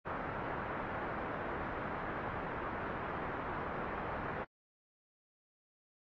white low-pass noise, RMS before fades -40 dBFS, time 0.05-4.45 s, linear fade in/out 20 ms, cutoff 1500 Hz, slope 24 dB/octave, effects AAC 32 kbps

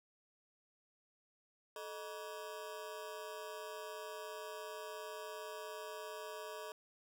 25% pulse ring-modulated tone, 526 Hz, C5, 9 cents sharp, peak -38 dBFS, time 1.76-6.72 s, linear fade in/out 2 ms, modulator 91.4 Hz, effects none

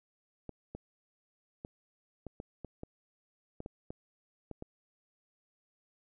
clicks, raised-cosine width 2 ms, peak -28 dBFS, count 12, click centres 0.493 / 0.75 / 1.649 / 2.267 / 2.401 / 2.647 / 2.834 / 3.604 / 3.661 / 3.905 / 4.513 / 4.624 s, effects none

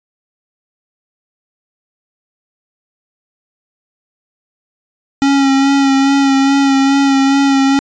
square tone with vibrato, 274.1 Hz, C#4, 19 cents flat, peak -9 dBFS, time 5.22-7.79 s, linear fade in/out 0 ms, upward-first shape sine, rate 2.4 Hz, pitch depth 24 cents each way, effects resampled to 16000 Hz

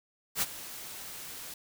white noise with ADSR envelope, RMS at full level -27 dBFS, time 0.35-1.54 s, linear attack 70 ms, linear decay 30 ms, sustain -16 dB, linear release 4 ms, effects none

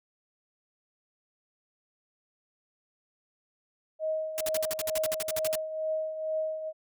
sine tone with tremolo, 629 Hz, D#5, 19 cents sharp, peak -26 dBFS, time 3.99-6.73 s, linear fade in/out 50 ms, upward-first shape triangle, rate 2.2 Hz, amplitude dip 65%
white noise bursts, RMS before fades -32 dBFS, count 15, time 4.38-5.554 s, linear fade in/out 0 ms, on 26 ms, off 56 ms
effects Opus 48 kbps

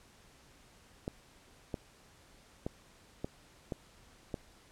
clicks, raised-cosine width 2 ms, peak -22 dBFS, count 6, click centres 1.079 / 1.742 / 2.665 / 3.245 / 3.722 / 4.342 s, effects pink hiss -61 dBFS RMS until 4.71 s + low-pass 10000 Hz 12 dB/octave

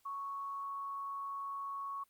sine tone with amplitude modulation, 1108.7 Hz, C#6, in tune, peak -37 dBFS, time 0.05-2.04 s, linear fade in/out 10 ms, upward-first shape sine, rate 193 Hz, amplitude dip 30%, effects white hiss -73 dBFS RMS until 2.09 s + Opus 48 kbps

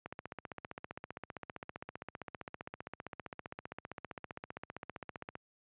click train, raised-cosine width 0.5 ms, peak -27 dBFS, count 82, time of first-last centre 0.06-5.354 s, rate 15.3 Hz, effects high-pass 80 Hz 12 dB/octave + resampled to 8000 Hz

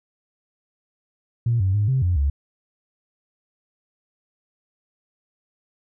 sine tone with pitch steps, 117.5 / 95 / 103.8 / 131.9 / 88.8 / 70.5 Hz, A#2 / F#2 / G#2 / C3 / F2 / C#2, +14 / +46 / 0 / +14 / +29 / +30 cents, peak -16 dBFS, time 1.46-2.3 s, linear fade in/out 5 ms, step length 140 ms, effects tanh soft clip ceiling -12 dBFS

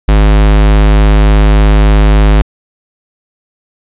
square tone, 51.7 Hz, G#1, 7 cents flat, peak -4 dBFS, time 0.08-2.42 s, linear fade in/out 5 ms, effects resampled to 8000 Hz

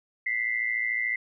sine tone pair together, 1979.2 / 2093 Hz, B6 / C7, +3 / 0 cents, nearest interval minor second, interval 97 cents, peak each -28 dBFS, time 0.26-1.16 s, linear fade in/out 5 ms, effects none

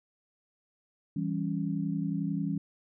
sine chord, C# diminished, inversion first, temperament equal, 164.81 / 196 / 277.2 Hz, E3 / G3 / C#4, 0 / 0 / 0 cents, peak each -32 / -33 / -34 dBFS, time 1.16-2.58 s, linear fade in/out 5 ms, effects none

